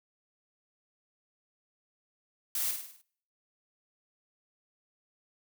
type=noise with echo; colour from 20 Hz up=blue; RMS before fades=-32 dBFS; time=2.55-2.71 s; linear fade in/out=2 ms; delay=51 ms; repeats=6; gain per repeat=-5 dB; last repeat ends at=3.016 s; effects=noise-tail reverb RT60 0.6 s tail -23 dB re dry